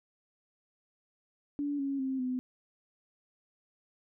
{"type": "tone with pitch steps", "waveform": "sine", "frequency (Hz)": [287.9, 276, 264.6, 253.7], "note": ["D4", "C#4", "C4", "B3"], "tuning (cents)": [-34, -7, 20, 47], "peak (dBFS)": -30, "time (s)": [1.59, 2.39], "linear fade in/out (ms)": 0, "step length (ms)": 200, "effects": []}